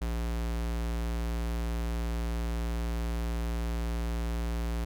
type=tone; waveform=square; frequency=57.7 Hz; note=A#1; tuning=17 cents flat; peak=-30 dBFS; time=0.01-4.85 s; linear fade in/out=10 ms; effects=none